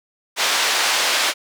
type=band-pass noise; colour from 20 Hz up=white; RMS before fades=-19 dBFS; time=0.36-1.34 s; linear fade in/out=50 ms; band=550 to 4700 Hz; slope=12 dB/octave; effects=none